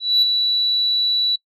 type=tone with ADSR envelope; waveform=sine; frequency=3942 Hz; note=B7; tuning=4 cents flat; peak=-9 dBFS; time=0-1.36 s; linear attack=220 ms; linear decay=18 ms; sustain=-6 dB; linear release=8 ms; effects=noise-tail reverb RT60 0.1 s tail -25 dB re dry + tanh soft clip ceiling -8 dBFS